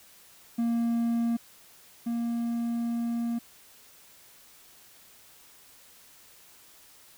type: tone pair in turn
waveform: triangle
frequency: 233.1 / 234.2 Hz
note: A#3 / A#3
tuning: 0 / +8 cents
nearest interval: unison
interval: 8 cents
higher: second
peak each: -22 / -25 dBFS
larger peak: first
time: 0.58-1.37 / 2.06-3.39 s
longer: second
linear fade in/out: 10 ms
effects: white hiss -55 dBFS RMS until 7.17 s